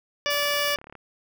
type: harmonic tone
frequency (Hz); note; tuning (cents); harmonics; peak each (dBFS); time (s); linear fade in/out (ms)
580; D5; -22; 1 / 2 / 3 / 4 / 5 / 6 / 8 / 9 / 10; -28 / -31 / -30 / -31 / -30 / -35 / -35 / -35 / -39; 0.26-0.76; 0
type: click train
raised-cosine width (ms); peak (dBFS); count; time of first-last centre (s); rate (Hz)
0.5; -28; 25; 0.29-0.953; 36.2
type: noise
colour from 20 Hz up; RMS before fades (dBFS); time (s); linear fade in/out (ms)
blue; -34; 0.3-0.75; 5
effects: none